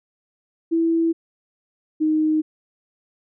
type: tone pair in turn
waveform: sine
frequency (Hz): 330 / 310.7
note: E4 / D#4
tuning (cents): +2 / -2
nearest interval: minor second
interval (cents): 104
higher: first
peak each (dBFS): -16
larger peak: neither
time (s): 0.71-1.13 / 2-2.42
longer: neither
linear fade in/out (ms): 20
effects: none